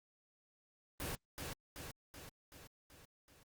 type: noise with echo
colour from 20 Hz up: pink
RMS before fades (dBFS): -41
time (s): 1-1.15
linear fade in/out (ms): 0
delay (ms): 380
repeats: 6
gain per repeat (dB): -4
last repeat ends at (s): 3.43
effects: Opus 24 kbps